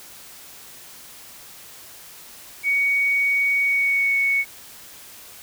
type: tone with pitch glide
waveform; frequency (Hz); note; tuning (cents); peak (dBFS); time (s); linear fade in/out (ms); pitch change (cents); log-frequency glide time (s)
sine; 2240 to 2218; C#7 to C#7; +18 to 0; -17; 2.63-4.45; 50; -18; 3.64-4.17
effects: white hiss -43 dBFS RMS until 5.42 s